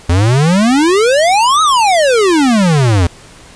square exponential two-way sweep, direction up then down, 82.41 to 1302 to 82.41 Hz, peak -8 dBFS, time 0.09-3.07 s, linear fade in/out 5 ms, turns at 1.62 s, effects pink hiss -38 dBFS RMS until 3.55 s + resampled to 22050 Hz

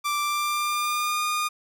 sawtooth tone with pitch glide, 1174.7 to 1218.9 Hz, D6 to D#6, 0 to -36 cents, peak -20 dBFS, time 0.04-1.49 s, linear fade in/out 20 ms, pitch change +64 cents, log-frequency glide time 0.2-1.23 s, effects none

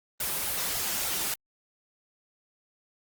white noise with flanger, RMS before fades -30 dBFS, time 0.2-1.34 s, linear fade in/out 2 ms, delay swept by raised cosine 1.3 to 6 ms, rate 3.5 Hz, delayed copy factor +0.6, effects Opus 24 kbps

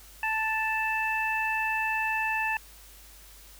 harmonic tone, 880 Hz, A5, in tune, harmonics 1 / 2 / 3, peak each -30 / -30 / -30 dBFS, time 0.23-2.57 s, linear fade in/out 2 ms, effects added 50 Hz sine -52 dBFS peak until 3.59 s + white hiss -52 dBFS RMS until 3.59 s

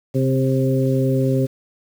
harmonic tone with a mistuned harmonic, 132.7 Hz, C3, 25 cents sharp, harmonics 1 / 2 / 3 / 4, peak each -18 / -21 / -23 / -24 dBFS, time 0.14-1.47 s, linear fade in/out 20 ms, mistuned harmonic 2, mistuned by -17 cents, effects 7-bit

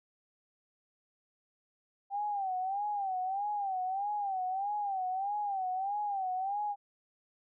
sine tone with vibrato, 784 Hz, G5, in tune, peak -31 dBFS, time 2.1-6.76 s, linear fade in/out 50 ms, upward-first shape sine, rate 1.6 Hz, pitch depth 110 cents each way, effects none

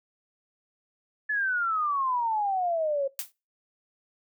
sine exponential sweep, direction down, 1739 to 538 Hz, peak -24 dBFS, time 1.29-3.08 s, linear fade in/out 10 ms
blue noise with exponential decay, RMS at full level -28 dBFS, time 3.19-3.32 s, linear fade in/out 1 ms, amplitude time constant 27 ms
effects noise-tail reverb RT60 0.3 s tail -24 dB re dry

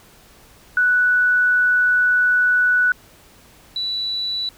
sine tone pair in turn, 1480 / 3951 Hz, F#6 / B7, 0 / 0 cents, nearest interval octave + perfect fourth, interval 1700 cents, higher second, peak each -13 / -21 dBFS, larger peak first, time 0.77-2.92 / 3.76-4.49 s, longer first, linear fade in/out 2 ms, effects pink hiss -49 dBFS RMS until 4.57 s

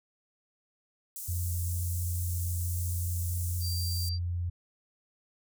pink high-pass noise, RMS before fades -40 dBFS, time 1.16-4.09 s, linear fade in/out 0 ms, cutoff 7500 Hz, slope 24 dB/octave
sine tone with vibrato, 87.31 Hz, F2, in tune, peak -29 dBFS, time 1.28-4.5 s, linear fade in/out 10 ms, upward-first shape triangle, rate 19 Hz, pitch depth 12 cents each way
sine tone, 4700 Hz, D8, 1 cent sharp, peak -36 dBFS, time 3.6-4.19 s, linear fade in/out 50 ms
effects none

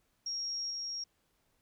sine tone with level steps, 5588 Hz, F8, in tune, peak -34 / -36 dBFS, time 0.26-1.04 s, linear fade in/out 5 ms, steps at 0.7 s, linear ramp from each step 10 ms, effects pink hiss -75 dBFS RMS until 1.61 s

